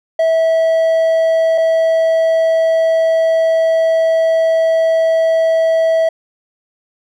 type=tone pair in turn; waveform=triangle; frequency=651 / 651 Hz; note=E5 / E5; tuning=-22 / -22 cents; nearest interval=unison; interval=0 cents; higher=neither; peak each=-8 dBFS; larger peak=neither; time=0.19-1.58 / 1.58-6.09 s; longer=second; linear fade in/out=5 ms; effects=none